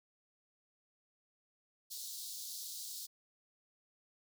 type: high-pass noise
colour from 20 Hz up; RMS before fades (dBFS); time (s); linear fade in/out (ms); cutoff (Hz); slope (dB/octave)
pink; -45; 1.9-3.07; 20; 3800; 48
effects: none